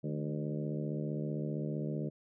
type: harmonic tone with a mistuned harmonic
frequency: 75.4 Hz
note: D2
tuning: 46 cents sharp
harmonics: 2 / 3 / 4 / 5 / 6 / 7 / 8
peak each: -36 / -40 / -42 / -44 / -46 / -47 / -48 dBFS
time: 0.03-2.1 s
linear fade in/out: 20 ms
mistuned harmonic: 3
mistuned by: -72 cents
effects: none